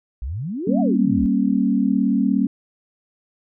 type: exponential two-way sweep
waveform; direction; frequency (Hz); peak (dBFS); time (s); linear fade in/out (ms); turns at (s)
sine; up then down; 54.4 to 749 to 54.4; -24; 0.22-1.26; 0; 0.8
type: chord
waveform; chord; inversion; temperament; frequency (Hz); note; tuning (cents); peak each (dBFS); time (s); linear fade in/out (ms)
sine; G diminished; none; equal with one note detuned; 196 / 233.1 / 272.6; G3 / Bb3 / Db4; 0 / 0 / -29; -20; 0.67-2.47; 5
effects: none